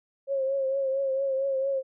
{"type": "tone with vibrato", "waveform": "sine", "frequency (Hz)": 540, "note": "C#5", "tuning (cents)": -45, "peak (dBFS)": -24, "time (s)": [0.27, 1.83], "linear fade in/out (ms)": 50, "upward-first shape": "triangle", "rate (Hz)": 4.4, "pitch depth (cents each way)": 49, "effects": []}